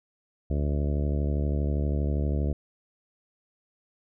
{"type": "harmonic tone", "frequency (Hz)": 72.5, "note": "D2", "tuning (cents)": -22, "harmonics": [1, 2, 3, 4, 5, 6, 7, 8, 9], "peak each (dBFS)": [-25, -31, -35, -37, -39, -41, -42, -43, -44], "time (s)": [0.5, 2.53], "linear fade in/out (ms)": 5, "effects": []}